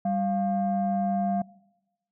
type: tone pair together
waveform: sine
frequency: 196 / 698.5 Hz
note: G3 / F5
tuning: 0 / 0 cents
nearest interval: octave + minor seventh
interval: 2200 cents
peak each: -25 dBFS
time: 0.05-1.42 s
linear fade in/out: 5 ms
effects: noise-tail reverb RT60 1.0 s tail -23 dB re dry + tanh soft clip ceiling -18 dBFS